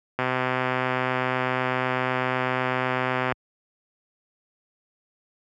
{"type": "click train", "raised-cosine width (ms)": 0.5, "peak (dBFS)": -9, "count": 402, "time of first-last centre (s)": [0.19, 3.323], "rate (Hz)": 128, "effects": ["high-pass 80 Hz 12 dB/octave"]}